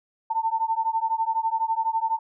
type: beating tone pair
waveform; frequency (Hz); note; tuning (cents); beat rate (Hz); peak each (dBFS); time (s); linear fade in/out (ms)
sine; 892 / 904; A5 / A5; +23 / +47; 12; -25; 0.3-2.19; 10
effects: none